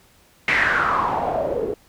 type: noise with low-pass filter sweep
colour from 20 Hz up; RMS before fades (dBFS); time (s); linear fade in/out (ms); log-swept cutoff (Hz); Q
white; -21; 0.48-1.74; 2; 2200 to 390; 6.1
effects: pink hiss -55 dBFS RMS until 1.88 s